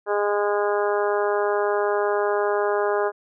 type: harmonic tone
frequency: 205.5 Hz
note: G#3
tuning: 18 cents flat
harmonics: 2 / 3 / 4 / 5 / 6 / 7 / 8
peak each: -22 / -26 / -28 / -30 / -32 / -33 / -34 dBFS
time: 0.06-3.12 s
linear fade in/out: 50 ms
effects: none